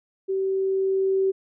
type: tone with level ramp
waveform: sine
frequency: 384.4 Hz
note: G4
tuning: 34 cents flat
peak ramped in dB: -22 to -18 dBFS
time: 0.28-1.32 s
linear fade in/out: 20 ms
effects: none